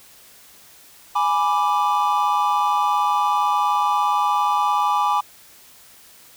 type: chord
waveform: triangle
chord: G# diminished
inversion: none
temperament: equal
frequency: 830.6 / 987.8 / 1174.7 Hz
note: G#5 / B5 / D6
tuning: 0 / 0 / 0 cents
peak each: -19 / -20 / -19 dBFS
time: 1.15-5.21 s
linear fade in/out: 10 ms
effects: white hiss -48 dBFS RMS until 6.36 s